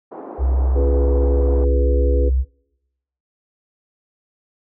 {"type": "band-pass noise", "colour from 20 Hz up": "pink", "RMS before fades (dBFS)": -34, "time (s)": [0.11, 1.65], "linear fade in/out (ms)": 10, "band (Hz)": [280, 910], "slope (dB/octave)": 24}
{"type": "tone with pitch glide", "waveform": "sine", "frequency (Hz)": [65.41, 64.66], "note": ["C2", "C2"], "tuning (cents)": [0, -20], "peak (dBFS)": -14, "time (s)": [0.38, 2.45], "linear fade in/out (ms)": 50, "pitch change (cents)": -20, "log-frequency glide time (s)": [0.8, 2.29]}
{"type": "chord", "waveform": "sine", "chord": "C# dominant seventh", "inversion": "none", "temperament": "equal", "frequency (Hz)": [277.2, 349.2, 415.3, 493.9], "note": ["C#4", "E#4", "G#4", "B4"], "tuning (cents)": [0, 0, 0, 0], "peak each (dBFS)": [-28, -28, -25, -22], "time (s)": [0.75, 2.3], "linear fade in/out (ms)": 20}
{"effects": ["noise-tail reverb RT60 0.9 s tail -26 dB re dry"]}